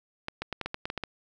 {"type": "clicks", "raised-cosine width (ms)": 0.3, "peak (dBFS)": -16, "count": 10, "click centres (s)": [0.284, 0.42, 0.527, 0.613, 0.66, 0.744, 0.855, 0.901, 0.977, 1.037], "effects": []}